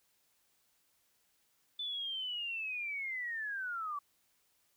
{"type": "linear sweep", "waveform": "sine", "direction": "down", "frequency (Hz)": [3520, 1130], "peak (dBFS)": -36, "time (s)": [1.79, 3.99], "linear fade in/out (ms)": 5, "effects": ["white hiss -74 dBFS RMS until 4.76 s"]}